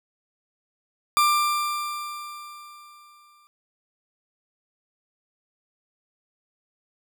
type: tone with exponential decay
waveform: 40% pulse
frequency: 1187 Hz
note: D6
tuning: 18 cents sharp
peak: -15 dBFS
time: 1.17-3.47 s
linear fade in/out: 0 ms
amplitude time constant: 500 ms
effects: none